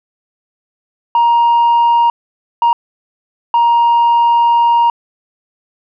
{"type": "tone bursts at uneven times", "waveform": "sine", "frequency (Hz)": 940, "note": "A#5", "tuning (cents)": 14, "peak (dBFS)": -5, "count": 3, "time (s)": [[1.15, 2.1], [2.62, 2.73], [3.54, 4.9]], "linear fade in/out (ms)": 2, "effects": ["tanh soft clip ceiling -6 dBFS"]}